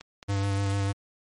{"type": "click train", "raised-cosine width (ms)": 0.2, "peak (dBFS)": -25, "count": 4, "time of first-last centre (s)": [0.01, 0.665], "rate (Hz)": 4.58}
{"type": "tone with vibrato", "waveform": "square", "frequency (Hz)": 99.2, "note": "G2", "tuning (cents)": 21, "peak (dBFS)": -25, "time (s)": [0.28, 0.93], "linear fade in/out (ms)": 20, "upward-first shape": "square", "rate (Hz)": 6.7, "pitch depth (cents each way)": 14}
{"type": "noise with exponential decay", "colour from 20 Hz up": "white", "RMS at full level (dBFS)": -42, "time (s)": [0.7, 0.9], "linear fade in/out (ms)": 2, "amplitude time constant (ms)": 42}
{"effects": ["MP3 48 kbps"]}